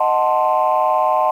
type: chord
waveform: sine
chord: D# diminished seventh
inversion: none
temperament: equal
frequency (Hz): 622.3 / 740 / 880 / 1046.5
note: D#5 / F#5 / A5 / C6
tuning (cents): 0 / 0 / 0 / 0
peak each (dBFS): -18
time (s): 0-1.31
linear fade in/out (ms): 5
effects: tanh soft clip ceiling -6 dBFS + 8-bit